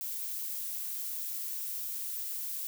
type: noise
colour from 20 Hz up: violet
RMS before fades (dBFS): -37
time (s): 0.01-2.67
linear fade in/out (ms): 0
effects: none